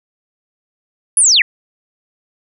sine linear sweep, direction down, 10500 to 1756 Hz, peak -7 dBFS, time 1.17-1.42 s, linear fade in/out 2 ms, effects none

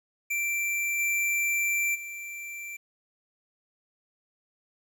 square tone with level steps, 2349 Hz, D7, in tune, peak -27 / -25 / -37 dBFS, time 0.3-2.77 s, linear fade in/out 10 ms, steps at 0.98 / 1.94 s, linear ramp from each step 20 ms, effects 10-bit

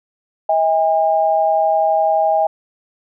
sine tone pair together, 640.8 / 809 Hz, E5 / G#5, -49 / -46 cents, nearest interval major third, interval 403 cents, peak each -15 dBFS, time 0.49-2.47 s, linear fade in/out 5 ms, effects none

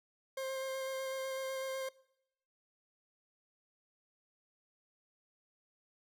40% pulse tone with vibrato, 530 Hz, C5, 22 cents sharp, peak -36 dBFS, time 0.37-1.89 s, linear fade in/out 5 ms, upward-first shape square, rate 8 Hz, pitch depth 9 cents each way, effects noise-tail reverb RT60 0.8 s tail -23 dB re dry

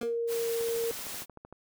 25% pulse tone with exponential decay, 236.3 Hz, A#3, 24 cents sharp, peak -28 dBFS, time 0.01-0.19 s, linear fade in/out 5 ms, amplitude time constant 37 ms
sine tone with pitch glide, 466.2 to 462.2 Hz, A#4 to A#4, 0 to -15 cents, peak -28 dBFS, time 0.03-0.91 s, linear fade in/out 0 ms, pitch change -15 cents, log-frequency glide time 0.23-0.48 s
white high-pass noise, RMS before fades -39 dBFS, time 0.27-1.26 s, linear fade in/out 50 ms, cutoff 110 Hz, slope 24 dB/octave
click train, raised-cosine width 1 ms, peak -32 dBFS, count 13, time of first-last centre 0.61-1.526 s, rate 13.1 Hz
effects none

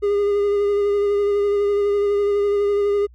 triangle tone with vibrato, 407 Hz, G#4, 35 cents flat, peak -14 dBFS, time 0.02-3.07 s, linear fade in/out 20 ms, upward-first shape sine, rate 12 Hz, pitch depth 20 cents each way, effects added 60 Hz sine -44 dBFS peak until 3.14 s

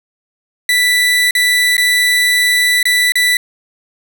30% pulse tone with dropouts, 1975.5 Hz, B6, in tune, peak -7 dBFS, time 0.69-3.37 s, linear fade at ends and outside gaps 2 ms, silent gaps 1.309-1.351 / 1.768-1.779 / 2.829-2.854 / 3.121-3.155 s, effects none

